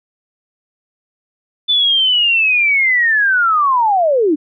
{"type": "linear sweep", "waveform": "sine", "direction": "down", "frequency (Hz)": [3520, 277.2], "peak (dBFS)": -10, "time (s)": [1.68, 4.36], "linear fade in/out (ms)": 20, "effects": []}